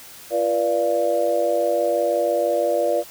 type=tone cluster; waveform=sine; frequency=343 / 485.5 / 585 / 691 Hz; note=F4 / B4 / D5 / F5; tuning=-31 / -30 / -7 / -19 cents; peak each=-27 / -23 / -20 / -26 dBFS; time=0.3-3.04 s; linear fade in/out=50 ms; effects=white hiss -42 dBFS RMS until 3.1 s